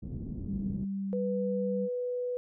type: low-pass noise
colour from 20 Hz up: white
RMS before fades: -38 dBFS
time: 0.02-0.85 s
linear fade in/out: 10 ms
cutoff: 250 Hz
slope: 24 dB/octave
type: tone with pitch glide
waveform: sine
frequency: 196 to 194.2 Hz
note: G3 to G3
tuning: 0 to -16 cents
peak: -31 dBFS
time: 0.45-1.89 s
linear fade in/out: 50 ms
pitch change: -16 cents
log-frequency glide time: 1-1.15 s
type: tone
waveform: sine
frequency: 493.9 Hz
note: B4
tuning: in tune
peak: -30 dBFS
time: 1.13-2.37 s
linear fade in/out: 0 ms
effects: none